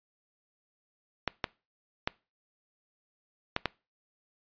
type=clicks; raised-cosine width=0.3 ms; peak=-11 dBFS; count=5; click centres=1.277 / 1.442 / 2.075 / 3.564 / 3.657 s; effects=noise-tail reverb RT60 0.3 s tail -23 dB re dry + resampled to 11025 Hz